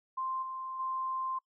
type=tone with level steps; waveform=sine; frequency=1046.5 Hz; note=C6; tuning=in tune; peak=-32 / -37 / -32 dBFS; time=0.17-1.39 s; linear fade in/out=10 ms; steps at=0.42 / 0.79 s; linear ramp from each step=10 ms; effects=noise-tail reverb RT60 0.1 s tail -25 dB re dry